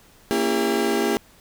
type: chord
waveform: 35% pulse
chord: A# diminished seventh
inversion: none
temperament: just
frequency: 233.1 / 279.7 / 335.6 / 402.8 Hz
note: A#3 / C#4 / E4 / G4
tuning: 0 / +16 / +31 / +47 cents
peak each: -24 / -27 / -24 / -21 dBFS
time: 0.31-1.17 s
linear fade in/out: 0 ms
effects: pink hiss -53 dBFS RMS until 1.4 s